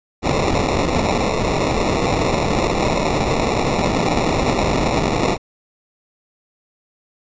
white noise with sample-and-hold, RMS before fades -18 dBFS, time 0.22-5.38 s, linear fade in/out 50 ms, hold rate 1575 Hz, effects resampled to 16000 Hz

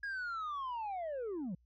sine linear sweep, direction down, 1661.2 to 159.9 Hz, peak -34 dBFS, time 0.03-1.55 s, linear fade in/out 5 ms, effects tanh soft clip ceiling -36 dBFS + added 60 Hz sine -66 dBFS peak until 1.65 s

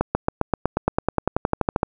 accelerating click train, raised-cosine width 1 ms, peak -4 dBFS, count 19, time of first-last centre 0.01-1.831 s, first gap 140 ms, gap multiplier 0.96, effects none

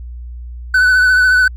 triangle tone with vibrato, 1500 Hz, F#6, 23 cents sharp, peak -6 dBFS, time 0.74-1.48 s, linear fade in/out 5 ms, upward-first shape triangle, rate 14 Hz, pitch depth 35 cents each way, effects added 60 Hz sine -26 dBFS peak until 1.56 s

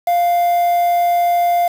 triangle tone with quantisation, 698.5 Hz, F5, in tune, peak -10 dBFS, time 0.07-1.68 s, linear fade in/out 5 ms, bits 5, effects none

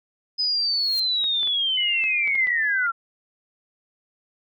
sine linear sweep, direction down, 5050 to 1335 Hz, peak -20 dBFS, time 0.38-2.92 s, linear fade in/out 20 ms
blue noise with exponential growth, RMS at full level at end -35 dBFS, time 0.63-1 s, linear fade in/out 5 ms, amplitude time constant 79 ms
clicks, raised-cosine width 0.3 ms, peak -23 dBFS, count 7, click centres 1.242 / 1.431 / 1.474 / 2.04 / 2.276 / 2.353 / 2.471 s
sine tone with pitch glide, 2100 to 2006 Hz, C7 to B6, +6 to +26 cents, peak -27 dBFS, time 1.77-2.87 s, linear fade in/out 10 ms, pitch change -80 cents, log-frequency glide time 2.39-2.48 s
effects none

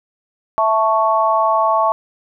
sine chord, A major, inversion second, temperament equal, 659.3 / 880 / 1108.7 Hz, E5 / A5 / C#6, 0 / 0 / 0 cents, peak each -17 / -17 / -16 dBFS, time 0.58-1.92 s, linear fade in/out 0 ms, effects none

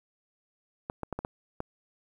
clicks, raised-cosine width 1 ms, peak -19 dBFS, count 6, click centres 0.899 / 1.033 / 1.127 / 1.19 / 1.249 / 1.604 s, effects 9-bit

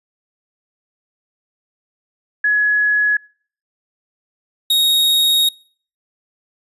sine / 45% pulse tone pair in turn, 1687 / 3755 Hz, G#6 / A#7, +27 / +12 cents, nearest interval octave + major second, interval 1385 cents, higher second, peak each -12 dBFS, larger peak neither, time 2.44-3.17 / 4.7-5.49 s, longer second, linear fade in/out 5 ms, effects noise-tail reverb RT60 0.5 s tail -26 dB re dry + resampled to 32000 Hz

